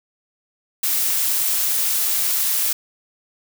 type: noise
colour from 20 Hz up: blue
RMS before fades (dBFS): -20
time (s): 0.83-2.73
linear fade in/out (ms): 5
effects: none